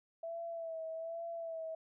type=tone with vibrato; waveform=sine; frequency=659.3 Hz; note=E5; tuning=in tune; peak=-39 dBFS; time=0.23-1.75 s; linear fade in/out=5 ms; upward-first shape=sine; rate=1.2 Hz; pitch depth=39 cents each way; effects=none